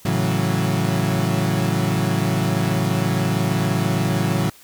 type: chord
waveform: 35% pulse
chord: F# minor seventh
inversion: first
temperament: equal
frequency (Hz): 110 / 138.59 / 164.81 / 185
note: A2 / C#3 / E3 / F#3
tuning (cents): 0 / 0 / 0 / 0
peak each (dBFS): -22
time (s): 0.05-4.5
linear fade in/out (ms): 5
effects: white hiss -48 dBFS RMS until 4.63 s